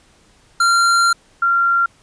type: tone pair in turn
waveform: square / sine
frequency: 1380 / 1380 Hz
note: F6 / F6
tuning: -21 / -21 cents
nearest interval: unison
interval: 0 cents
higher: neither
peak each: -12 dBFS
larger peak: neither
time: 0.6-1.13 / 1.42-1.86 s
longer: first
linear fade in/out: 5 ms
effects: pink hiss -53 dBFS RMS until 2.02 s + resampled to 22050 Hz